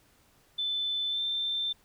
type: tone with pitch glide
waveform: sine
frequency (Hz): 3520 to 3565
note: A7 to A7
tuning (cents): 0 to +22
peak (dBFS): -28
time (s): 0.58-1.73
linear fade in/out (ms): 10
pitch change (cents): +22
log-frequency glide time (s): 1.09-1.21
effects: pink hiss -64 dBFS RMS until 1.84 s